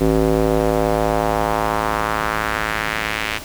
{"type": "tone with band-pass filter sweep", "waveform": "square", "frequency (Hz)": 54.1, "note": "A1", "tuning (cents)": -29, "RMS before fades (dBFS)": -19, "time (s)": [0, 3.39], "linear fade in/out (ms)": 20, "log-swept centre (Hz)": [360, 2500], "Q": 1.6, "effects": ["pink hiss -34 dBFS RMS until 3.44 s"]}